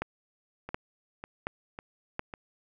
two click trains, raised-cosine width 0.5 ms, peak -24 / -16 dBFS, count 4 / 4, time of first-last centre 0.69-2.338 / 0.02-2.194 s, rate 1.82 / 1.38 Hz, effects none

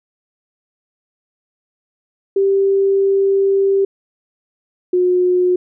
sine tone pair in turn, 392 / 361.5 Hz, G4 / F#4, 0 / -40 cents, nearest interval minor second, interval 140 cents, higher first, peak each -11 dBFS, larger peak neither, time 2.36-3.85 / 4.93-5.56 s, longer first, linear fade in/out 5 ms, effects none

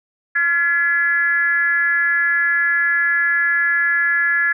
sine tone with frequency modulation, 1700 Hz, G#6, 40 cents sharp, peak -14 dBFS, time 0.35-4.53 s, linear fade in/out 10 ms, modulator 316 Hz, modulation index 0.6, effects none

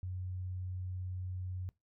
sine tone, 91.8 Hz, F#2, 13 cents flat, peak -37 dBFS, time 0.03-1.69 s, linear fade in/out 0 ms, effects noise-tail reverb RT60 0.2 s tail -21 dB re dry

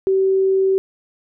sine tone, 383.6 Hz, G4, 37 cents flat, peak -13 dBFS, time 0.07-0.78 s, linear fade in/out 0 ms, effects none

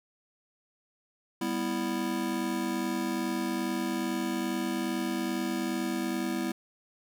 square chord, E minor, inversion first, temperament just, 197.78 / 247.2 / 329.6 Hz, G3 / B3 / E4, +16 / +2 / 0 cents, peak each -36 / -34 / -33 dBFS, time 1.41-6.52 s, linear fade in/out 5 ms, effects none

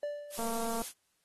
triangle tone with exponential decay, 585 Hz, D5, 7 cents flat, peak -29 dBFS, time 0.03-0.72 s, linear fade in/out 2 ms, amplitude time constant 150 ms
blue noise, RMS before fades -39 dBFS, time 0.3-0.93 s, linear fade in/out 50 ms
click train, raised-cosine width 1 ms, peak -26 dBFS, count 99, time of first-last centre 0.39-0.818 s, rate 229 Hz
effects white hiss -75 dBFS RMS until 1.24 s + AAC 32 kbps

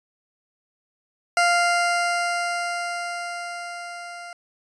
20% pulse tone with level ramp, 697 Hz, F5, 4 cents flat, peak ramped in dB -11 to -31 dBFS, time 1.37-4.33 s, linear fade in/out 2 ms, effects resampled to 22050 Hz

